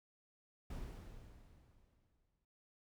brown noise with exponential decay, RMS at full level -44 dBFS, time 0.7-2.45 s, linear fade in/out 5 ms, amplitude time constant 380 ms, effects none

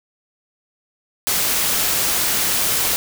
white noise, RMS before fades -19 dBFS, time 1.27-2.96 s, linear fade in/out 0 ms, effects none

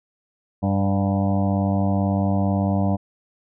harmonic tone with a mistuned harmonic, 98 Hz, G2, in tune, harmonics 1 / 2 / 3 / 5 / 6 / 7 / 8 / 9 / 10, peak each -22 / -21 / -28 / -36 / -30 / -30 / -35 / -37 / -39 dBFS, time 0.62-2.97 s, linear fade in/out 20 ms, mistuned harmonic 7, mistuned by +34 cents, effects none

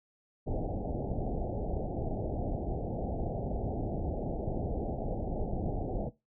pink low-pass noise, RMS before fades -34 dBFS, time 0.46-6.1 s, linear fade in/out 20 ms, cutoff 800 Hz, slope 96 dB/octave, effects noise-tail reverb RT60 0.2 s tail -17 dB re dry

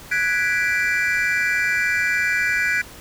triangle chord, G# half-diminished seventh, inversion third, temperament equal, 1480 / 1661.2 / 1975.5 / 2349 Hz, F#6 / G#6 / B6 / D7, 0 / 0 / 0 / 0 cents, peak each -22 dBFS, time 0.11-2.82 s, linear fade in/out 10 ms, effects pink hiss -41 dBFS RMS until 3 s

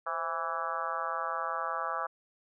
harmonic tone with a mistuned harmonic, 165.1 Hz, E3, 3 cents sharp, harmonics 3 / 4 / 5 / 6 / 7 / 8 / 9 / 10, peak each -42 / -40 / -40 / -41 / -35 / -37 / -43 / -46 dBFS, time 0.06-2.07 s, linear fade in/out 10 ms, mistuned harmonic 3, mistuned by +90 cents, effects none

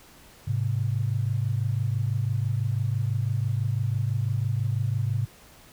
sine tone pair together, 105.67 / 131.7 Hz, G#2 / C3, +30 / +12 cents, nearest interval major third, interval 382 cents, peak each -25 / -27 dBFS, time 0.47-5.26 s, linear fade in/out 10 ms, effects pink hiss -52 dBFS RMS until 5.72 s

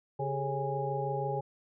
sine tone cluster, 139 / 400.4 / 426.5 / 550 / 822 Hz, C#3 / G4 / G#4 / C#5 / G#5, +5 / +37 / +46 / -14 / -18 cents, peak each -35 / -38 / -38 / -38 / -35 dBFS, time 0.19-1.41 s, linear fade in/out 10 ms, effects none

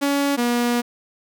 sawtooth tone pair in turn, 282 / 240.4 Hz, C#4 / B3, +30 / -46 cents, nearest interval minor third, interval 276 cents, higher first, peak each -14 dBFS, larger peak neither, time 0.01-0.37 / 0.37-0.82 s, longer second, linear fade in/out 20 ms, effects none

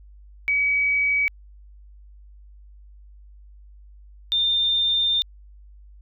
sine tone pair in turn, 2273 / 3608 Hz, C#7 / A7, +43 / +43 cents, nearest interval minor sixth, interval 800 cents, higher second, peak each -18 dBFS, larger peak neither, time 0.48-1.28 / 4.32-5.22 s, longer second, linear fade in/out 0 ms, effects added 50 Hz sine -44 dBFS peak until 6.01 s

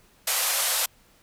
white band-pass noise, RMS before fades -25 dBFS, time 0.27-0.86 s, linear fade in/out 5 ms, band 480 to 14000 Hz, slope 96 dB/octave, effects pink hiss -59 dBFS RMS until 1.22 s

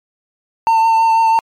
triangle tone with vibrato, 901 Hz, A5, 41 cents sharp, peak -7 dBFS, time 0.67-1.39 s, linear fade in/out 0 ms, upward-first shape triangle, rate 6.1 Hz, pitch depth 20 cents each way, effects MP3 96 kbps

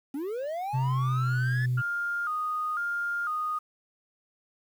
triangle linear sweep, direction up, 261.5 to 1758 Hz, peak -28 dBFS, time 0.14-1.66 s, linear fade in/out 5 ms
sine tone with pitch glide, 130.8 to 124.97 Hz, C3 to B2, 0 to +21 cents, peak -23 dBFS, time 0.73-1.82 s, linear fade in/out 20 ms, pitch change -79 cents, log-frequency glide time 0.89-1.35 s
sine tone with vibrato, 1318.5 Hz, E6, in tune, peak -27 dBFS, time 1.77-3.59 s, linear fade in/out 10 ms, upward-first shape square, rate 1 Hz, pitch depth 110 cents each way
effects tanh soft clip ceiling -19 dBFS + 9-bit

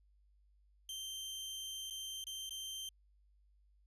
sawtooth tone with dropouts, 3136 Hz, G7, in tune, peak -39 dBFS, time 0.89-2.89 s, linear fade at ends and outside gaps 2 ms, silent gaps 1.9-1.907 / 2.241-2.268 / 2.494-2.507 s, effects added 50 Hz sine -66 dBFS peak until 3.86 s + resampled to 32000 Hz

